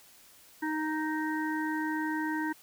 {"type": "harmonic tone", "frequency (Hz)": 311.1, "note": "D#4", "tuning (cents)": 0, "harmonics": [1, 3, 5, 6], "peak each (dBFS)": [-31, -36, -38, -39], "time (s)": [0.62, 2.53], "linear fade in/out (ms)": 10, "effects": ["white hiss -57 dBFS RMS until 2.62 s"]}